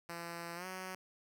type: tone with pitch glide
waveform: 5% pulse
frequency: 170 to 186.46 Hz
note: F3 to F#3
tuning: -46 to +14 cents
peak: -31 dBFS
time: 0.09-0.95 s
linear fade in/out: 2 ms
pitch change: +160 cents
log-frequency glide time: 0.55-0.66 s
effects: none